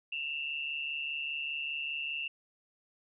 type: tone pair together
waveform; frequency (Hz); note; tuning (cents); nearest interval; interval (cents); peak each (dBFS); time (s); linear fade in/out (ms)
sine; 2685 / 2830; E7 / F7; +31 / +22; minor second; 91; -35 / -39; 0.12-2.28; 5
effects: none